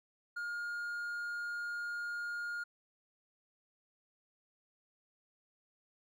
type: tone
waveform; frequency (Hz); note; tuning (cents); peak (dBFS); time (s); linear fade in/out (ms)
triangle; 1420; F6; +28; -35; 0.36-2.64; 10
effects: none